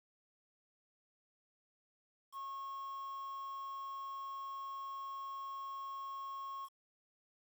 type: tone with quantisation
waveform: triangle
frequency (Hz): 1090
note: C#6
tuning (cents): -29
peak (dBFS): -40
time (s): 2.32-6.69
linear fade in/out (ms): 50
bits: 10
effects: none